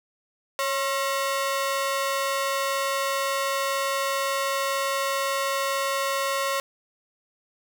sawtooth ring-modulated tone, 815 Hz, G#5, 33 cents flat, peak -17 dBFS, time 0.59-6.6 s, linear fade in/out 0 ms, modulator 264 Hz, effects none

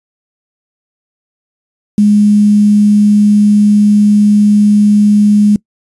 sine tone with quantisation, 207.7 Hz, G#3, in tune, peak -4 dBFS, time 1.98-5.56 s, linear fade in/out 2 ms, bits 5, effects noise-tail reverb RT60 0.1 s tail -23 dB re dry + resampled to 24000 Hz

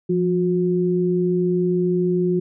sine tone pair together, 174.61 / 361.3 Hz, F3 / F#4, 0 / -41 cents, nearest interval octave + minor second, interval 1259 cents, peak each -20 / -19 dBFS, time 0.09-2.4 s, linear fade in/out 10 ms, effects none

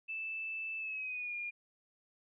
sine tone with pitch glide, 2637 to 2418 Hz, E7 to D7, 0 to +50 cents, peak -37 dBFS, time 0.08-1.51 s, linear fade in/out 20 ms, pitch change -150 cents, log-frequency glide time 0.78-1.35 s, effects none

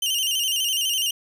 sawtooth tone with vibrato, 2960 Hz, F#7, in tune, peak -18 dBFS, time 0.02-1.11 s, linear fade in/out 5 ms, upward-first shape square, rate 12 Hz, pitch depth 70 cents each way, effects none

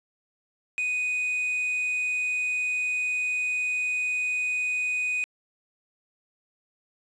triangle tone with quantisation, 2489 Hz, D#7, in tune, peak -23 dBFS, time 0.78-5.24 s, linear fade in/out 0 ms, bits 8, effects resampled to 24000 Hz

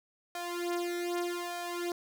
sawtooth tone with flanger, 349.2 Hz, F4, in tune, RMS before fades -35 dBFS, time 0.35-1.92 s, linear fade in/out 2 ms, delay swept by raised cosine 1.6 to 3.4 ms, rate 0.82 Hz, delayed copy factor +0.95, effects none

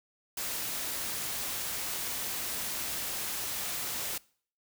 white noise, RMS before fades -35 dBFS, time 0.37-4.18 s, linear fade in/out 5 ms, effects noise-tail reverb RT60 0.5 s tail -23 dB re dry

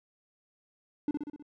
triangle tone with echo, 294.4 Hz, D4, 4 cents sharp, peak -23 dBFS, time 1.08-1.11 s, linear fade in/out 2 ms, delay 63 ms, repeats 5, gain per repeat -4 dB, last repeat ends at 1.425 s, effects tanh soft clip ceiling -19 dBFS

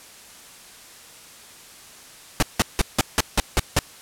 pink noise bursts, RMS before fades -17 dBFS, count 8, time 2.4-3.79 s, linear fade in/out 0 ms, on 25 ms, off 170 ms, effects white hiss -45 dBFS RMS until 4.01 s + low-pass 11000 Hz 12 dB/octave

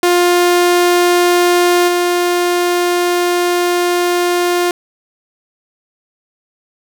sawtooth tone with level steps, 352.6 Hz, F4, 17 cents sharp, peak -5 / -8 dBFS, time 0.03-4.71 s, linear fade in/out 2 ms, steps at 1.87 s, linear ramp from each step 20 ms, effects none

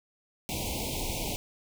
pink band-stop noise, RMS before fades -33 dBFS, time 0.49-1.36 s, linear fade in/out 0 ms, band 960 to 2200 Hz, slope 96 dB/octave, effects none

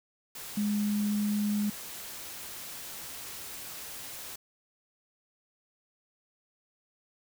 sine tone in noise, 207.7 Hz, G#3, in tune, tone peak -26 dBFS, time 0.57-1.7 s, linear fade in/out 5 ms, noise white, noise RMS -42 dBFS, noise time 0.35-4.36 s, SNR +13 dB, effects none

